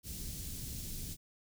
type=band-stop noise; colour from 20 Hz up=pink; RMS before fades=-42 dBFS; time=0.03-1.17 s; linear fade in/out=50 ms; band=190 to 5300 Hz; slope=12 dB/octave; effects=none